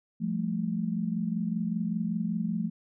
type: tone cluster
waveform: sine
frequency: 174 / 198.9 / 219.3 Hz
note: F3 / G3 / A3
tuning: -6 / +25 / -6 cents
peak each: -31 / -36 / -30 dBFS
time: 0.2-2.7 s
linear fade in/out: 20 ms
effects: none